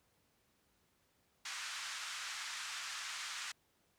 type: band-pass noise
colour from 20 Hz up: pink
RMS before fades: -44 dBFS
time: 1.45-3.52 s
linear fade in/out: 5 ms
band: 1200 to 7800 Hz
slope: 24 dB/octave
effects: pink hiss -75 dBFS RMS until 3.98 s + high-pass 60 Hz 12 dB/octave